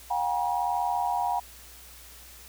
sine tone cluster, 721 / 802 / 956 Hz, F#5 / G5 / A#5, -45 / +39 / +43 cents, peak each -29 dBFS, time 0.1-1.4 s, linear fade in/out 10 ms, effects added 60 Hz sine -52 dBFS peak until 2.48 s + white hiss -49 dBFS RMS until 2.48 s

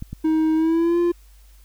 clicks, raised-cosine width 5 ms, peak -18 dBFS, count 2, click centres 0.024 / 0.13 s
triangle tone with pitch glide, 315.9 to 346.5 Hz, D#4 to F4, +26 to -14 cents, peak -14 dBFS, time 0.24-1.12 s, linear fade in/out 10 ms, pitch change +160 cents, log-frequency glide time 0.55-0.99 s
effects added 50 Hz sine -46 dBFS peak until 1.64 s + white hiss -58 dBFS RMS until 1.64 s

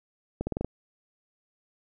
accelerating click train, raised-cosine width 2 ms, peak -16 dBFS, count 6, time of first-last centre 0.41-0.646 s, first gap 60 ms, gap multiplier 0.88, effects none

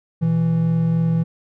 triangle tone pair together, 121.4 / 164.81 Hz, B2 / E3, -29 / 0 cents, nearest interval perfect fourth, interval 529 cents, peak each -22 / -14 dBFS, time 0.21-1.24 s, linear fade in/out 20 ms, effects none

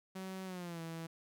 sawtooth tone with pitch glide, 188.9 to 164.45 Hz, F#3 to E3, +36 to -4 cents, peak -38 dBFS, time 0.15-1.07 s, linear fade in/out 10 ms, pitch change -240 cents, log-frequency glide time 0.45-0.81 s, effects none

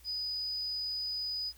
sine tone, 4971 Hz, D#8, 2 cents flat, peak -33 dBFS, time 0.04-1.53 s, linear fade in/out 50 ms, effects added 60 Hz sine -57 dBFS peak until 1.57 s + white hiss -61 dBFS RMS until 1.57 s

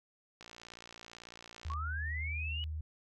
click train, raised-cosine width 0.2 ms, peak -32 dBFS, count 78, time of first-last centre 0.41-1.735 s, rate 58.1 Hz
sine tone, 77.7 Hz, D#2, 2 cents flat, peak -36 dBFS, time 1.65-2.81 s, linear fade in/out 5 ms
sine linear sweep, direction up, 1070 to 2960 Hz, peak -38 dBFS, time 1.7-2.64 s, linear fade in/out 0 ms
effects none

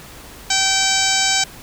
harmonic tone, 773 Hz, G5, 24 cents flat, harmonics 1 / 2 / 3 / 4 / 5 / 6 / 7 / 8 / 9 / 10, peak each -24 / -24 / -24 / -24 / -24 / -24 / -24 / -24 / -24 / -24 dBFS, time 0.5-1.44 s, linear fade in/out 5 ms, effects pink hiss -39 dBFS RMS until 1.62 s

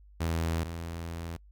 sawtooth tone pair in turn, 82.41 / 83.71 Hz, E2 / E2, 0 / +27 cents, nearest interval unison, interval 27 cents, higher second, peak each -24 / -32 dBFS, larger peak first, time 0.2-0.64 / 0.64-1.37 s, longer second, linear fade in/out 10 ms, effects noise-tail reverb RT60 0.1 s tail -26 dB re dry + added 50 Hz sine -52 dBFS peak until 1.51 s

